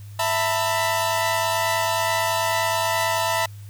sawtooth chord, E suspended fourth, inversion none, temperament equal with one note detuned, 659.3 / 898.5 / 987.8 Hz, E5 / A5 / B5, 0 / +36 / 0 cents, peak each -21 dBFS, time 0.19-3.46 s, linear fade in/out 5 ms, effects added 102 Hz sine -36 dBFS peak until 3.69 s + white hiss -53 dBFS RMS until 3.69 s

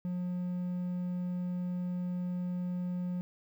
triangle tone, 179 Hz, F3, 43 cents sharp, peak -30 dBFS, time 0.05-3.21 s, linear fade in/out 0 ms, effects 11-bit

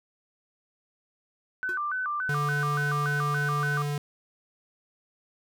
sine tone with vibrato, 1337 Hz, E6, 24 cents sharp, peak -27 dBFS, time 1.63-3.82 s, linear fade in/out 0 ms, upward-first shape square, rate 3.5 Hz, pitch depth 210 cents each way
square tone with exponential decay, 359.9 Hz, F#4, 48 cents flat, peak -35 dBFS, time 1.69-1.81 s, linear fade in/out 0 ms, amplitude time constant 26 ms
square tone, 145.5 Hz, D3, 16 cents flat, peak -28 dBFS, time 2.29-3.98 s, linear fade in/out 2 ms
effects none

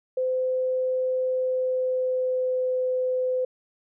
sine tone with pitch glide, 513 to 509.2 Hz, C5 to C5, -34 to -47 cents, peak -22 dBFS, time 0.17-3.45 s, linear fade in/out 5 ms, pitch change -13 cents, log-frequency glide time 1.31-2.75 s, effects none

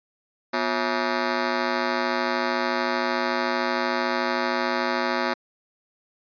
10% pulse ring-modulated tone, 302 Hz, D4, 48 cents sharp, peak -11 dBFS, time 0.53-5.34 s, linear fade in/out 10 ms, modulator 56.7 Hz, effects resampled to 11025 Hz

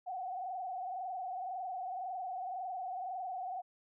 sine tone with frequency modulation, 742 Hz, F#5, 5 cents sharp, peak -37 dBFS, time 0.06-3.62 s, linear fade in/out 20 ms, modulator 21.9 Hz, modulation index 1.5, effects none

